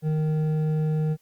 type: tone with hard clipping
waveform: sine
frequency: 155 Hz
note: D#3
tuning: 6 cents flat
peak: -23 dBFS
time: 0.02-1.17 s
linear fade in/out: 50 ms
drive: 7 dB
effects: white hiss -66 dBFS RMS until 1.21 s + Opus 48 kbps